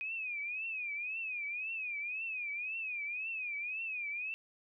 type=tone with vibrato; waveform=sine; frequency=2489 Hz; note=D#7; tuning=in tune; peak=-36 dBFS; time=0.01-4.34 s; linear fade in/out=0 ms; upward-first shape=triangle; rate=1.9 Hz; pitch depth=160 cents each way; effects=none